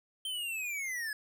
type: linear sweep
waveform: square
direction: down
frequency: 3136 to 1674 Hz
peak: -35 dBFS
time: 0.25-1.13 s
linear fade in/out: 2 ms
effects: none